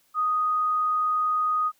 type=tone; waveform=sine; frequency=1244.5 Hz; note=D#6; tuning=in tune; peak=-21 dBFS; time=0.14-1.72 s; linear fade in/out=50 ms; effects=white hiss -65 dBFS RMS until 1.79 s